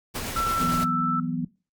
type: noise with tremolo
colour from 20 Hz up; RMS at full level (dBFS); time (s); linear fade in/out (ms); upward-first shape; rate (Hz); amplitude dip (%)
pink; -30; 0.14-0.85; 20; triangle; 8.9; 35
type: tone with pitch glide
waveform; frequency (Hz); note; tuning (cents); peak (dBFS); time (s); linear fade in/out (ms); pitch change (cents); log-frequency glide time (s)
sine; 1340 to 1322.3; E6 to E6; +28 to +5; -23; 0.36-1.2; 5; -23; 0.59-0.92
type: chord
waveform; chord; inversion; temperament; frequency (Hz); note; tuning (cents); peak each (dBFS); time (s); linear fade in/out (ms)
sine; E suspended second; none; equal; 164.81 / 185 / 246.9; E3 / F#3 / B3; 0 / 0 / 0; -30 / -31 / -28; 0.6-1.45; 5
effects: noise-tail reverb RT60 0.3 s tail -20 dB re dry + Opus 48 kbps